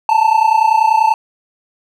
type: tone pair together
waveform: triangle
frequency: 869.8 / 900 Hz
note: A5 / A5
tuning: -20 / +39 cents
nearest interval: minor second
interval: 59 cents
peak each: -10 dBFS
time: 0.09-1.14 s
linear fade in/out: 2 ms
effects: none